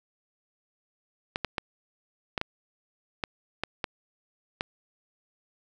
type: clicks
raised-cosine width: 0.3 ms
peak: -12 dBFS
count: 9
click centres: 1.359 / 1.447 / 1.582 / 2.378 / 2.414 / 3.238 / 3.636 / 3.842 / 4.609 s
effects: 9-bit